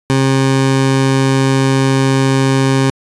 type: tone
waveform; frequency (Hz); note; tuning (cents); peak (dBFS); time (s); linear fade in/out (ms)
20% pulse; 134.2; C3; +44; -5; 0.1-2.9; 0
effects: resampled to 22050 Hz